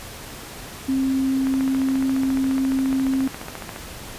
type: tone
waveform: sine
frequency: 266.1 Hz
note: C4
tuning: 29 cents sharp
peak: -18 dBFS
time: 0.88-3.28 s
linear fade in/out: 10 ms
type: click train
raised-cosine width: 0.5 ms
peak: -17 dBFS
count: 34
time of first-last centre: 1.47-3.762 s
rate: 14.4 Hz
effects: pink hiss -37 dBFS RMS until 4.18 s + resampled to 32000 Hz